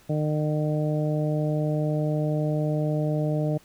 harmonic tone, 152 Hz, D#3, 40 cents flat, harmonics 1 / 2 / 3 / 4 / 5, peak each -24 / -30 / -33 / -30 / -41 dBFS, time 0.09-3.58 s, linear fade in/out 10 ms, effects pink hiss -56 dBFS RMS until 3.64 s

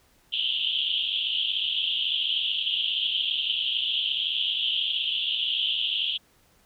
white band-pass noise, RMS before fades -27 dBFS, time 0.32-6.18 s, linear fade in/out 20 ms, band 2900 to 3400 Hz, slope 96 dB/octave, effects pink hiss -62 dBFS RMS until 6.65 s

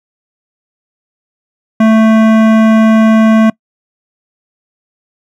sine tone with hard clipping, 220.9 Hz, A3, 7 cents sharp, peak -6 dBFS, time 1.8-3.5 s, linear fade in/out 5 ms, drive 16 dB, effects noise-tail reverb RT60 0.1 s tail -25 dB re dry

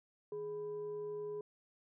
sine tone with frequency modulation, 418.2 Hz, G#4, 12 cents sharp, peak -39 dBFS, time 0.32-1.41 s, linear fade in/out 2 ms, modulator 575 Hz, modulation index 0.27, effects none

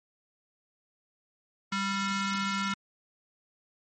sawtooth ring-modulated tone, 784 Hz, G5, in tune, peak -21 dBFS, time 1.72-2.74 s, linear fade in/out 5 ms, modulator 587 Hz, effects low-pass 7000 Hz 12 dB/octave + MP3 32 kbps

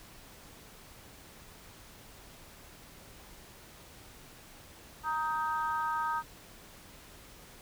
sine chord, Eb major, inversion second, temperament equal with one note detuned, 932.3 / 1254.6 / 1568 Hz, Bb5 / Eb6 / G6, 0 / +14 / 0 cents, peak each -32 / -33 / -38 dBFS, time 5.03-6.23 s, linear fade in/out 50 ms, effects tanh soft clip ceiling -20 dBFS + pink hiss -53 dBFS RMS until 7.61 s

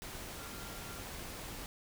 sine tone in noise, 1386 Hz, F6, 14 cents flat, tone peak -54 dBFS, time 0.37-1.02 s, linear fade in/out 0 ms, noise pink, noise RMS -45 dBFS, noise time 0.02-1.66 s, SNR -12 dB, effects none

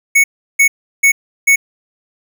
square tone bursts, 2217 Hz, C#7, in tune, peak -7 dBFS, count 4, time 0.15-1.56 s, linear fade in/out 10 ms, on 90 ms, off 350 ms, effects none

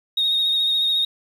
sine tone with vibrato, 3729 Hz, A#7, in tune, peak -16 dBFS, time 0.17-1.05 s, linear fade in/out 5 ms, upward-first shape sine, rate 14 Hz, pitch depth 26 cents each way, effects tanh soft clip ceiling -13 dBFS + 8-bit

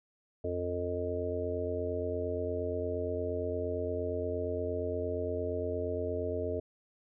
harmonic tone, 88.6 Hz, F2, 25 cents sharp, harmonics 1 / 3 / 4 / 5 / 6 / 7, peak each -38 / -41 / -41 / -35 / -47 / -37 dBFS, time 0.44-6.6 s, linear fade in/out 5 ms, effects none

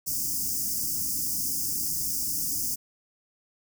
white band-stop noise, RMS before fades -29 dBFS, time 0.06-2.76 s, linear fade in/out 20 ms, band 330 to 4900 Hz, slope 96 dB/octave, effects none

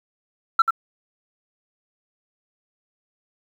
sine tone with echo, 1343 Hz, E6, 32 cents sharp, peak -8 dBFS, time 0.59-0.62 s, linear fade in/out 5 ms, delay 87 ms, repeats 1, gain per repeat -7 dB, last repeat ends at 0.707 s, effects tanh soft clip ceiling -10 dBFS + 8-bit

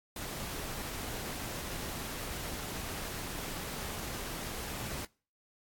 pink noise, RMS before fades -40 dBFS, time 0.16-5.05 s, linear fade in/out 2 ms, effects noise-tail reverb RT60 0.4 s tail -24 dB re dry + AAC 64 kbps

